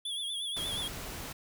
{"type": "tone with vibrato", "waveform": "square", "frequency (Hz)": 3383, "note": "G#7", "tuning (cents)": 31, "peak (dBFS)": -34, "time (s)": [0.05, 0.88], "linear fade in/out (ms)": 5, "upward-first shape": "triangle", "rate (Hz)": 8.4, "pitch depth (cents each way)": 86}
{"type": "noise", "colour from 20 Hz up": "pink", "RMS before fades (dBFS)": -41, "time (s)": [0.56, 1.33], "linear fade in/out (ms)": 10}
{"effects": []}